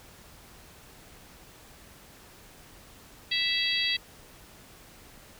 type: harmonic tone with a mistuned harmonic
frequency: 659.3 Hz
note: E5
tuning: in tune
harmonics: 3 / 4 / 5 / 6 / 7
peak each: -32 / -32 / -30 / -31 / -32 dBFS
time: 3.31-3.97 s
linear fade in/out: 10 ms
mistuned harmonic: 6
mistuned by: -33 cents
effects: pink hiss -52 dBFS RMS until 5.39 s